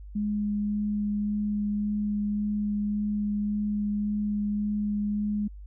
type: tone with vibrato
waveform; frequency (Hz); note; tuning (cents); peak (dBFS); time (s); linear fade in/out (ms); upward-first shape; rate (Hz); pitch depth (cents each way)
sine; 207.7; G#3; 0; -25; 0.15-5.48; 10; sine; 1.8; 8
effects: added 50 Hz sine -40 dBFS peak until 5.66 s